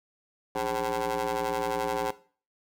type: ring-modulated tone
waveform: 20% pulse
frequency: 118.5 Hz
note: A#2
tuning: 29 cents sharp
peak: -20 dBFS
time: 0.55-2.11 s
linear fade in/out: 5 ms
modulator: 646 Hz
effects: noise-tail reverb RT60 0.4 s tail -17 dB re dry